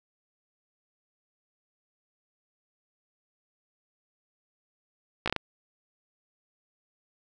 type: slowing click train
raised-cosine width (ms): 0.3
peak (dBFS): -11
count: 5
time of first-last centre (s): 5.26-5.363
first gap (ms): 16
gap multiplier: 1.33
effects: none